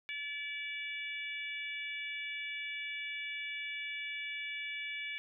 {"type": "harmonic tone", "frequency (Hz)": 576, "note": "D5", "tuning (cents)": -34, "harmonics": [3, 4, 5, 6], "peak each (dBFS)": [-46, -39, -47, -48], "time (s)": [0.09, 5.18], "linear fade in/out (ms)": 0, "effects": []}